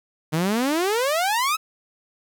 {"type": "exponential sweep", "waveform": "sawtooth", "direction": "up", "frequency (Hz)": [150, 1318.5], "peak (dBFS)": -16, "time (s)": [0.32, 1.57], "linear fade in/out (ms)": 20, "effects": ["9-bit"]}